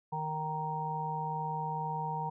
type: harmonic tone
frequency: 155.56 Hz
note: D#3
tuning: in tune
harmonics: 1 / 3 / 5 / 6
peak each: -38 / -45 / -39 / -35 dBFS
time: 0.12-2.3 s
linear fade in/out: 10 ms
effects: none